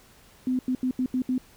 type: tone bursts at uneven times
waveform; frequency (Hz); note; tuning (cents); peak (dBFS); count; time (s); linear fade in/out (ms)
sine; 254.9; C4; -45; -22; 6; 0.47-0.59 / 0.68-0.75 / 0.83-0.91 / 0.99-1.06 / 1.14-1.22 / 1.29-1.38; 2
effects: pink hiss -55 dBFS RMS until 1.56 s